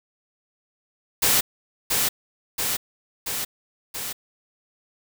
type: noise with echo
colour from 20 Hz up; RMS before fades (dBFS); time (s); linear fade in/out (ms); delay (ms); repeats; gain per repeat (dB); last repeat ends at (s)
white; -19; 1.22-1.41; 10; 680; 4; -3; 4.13
effects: none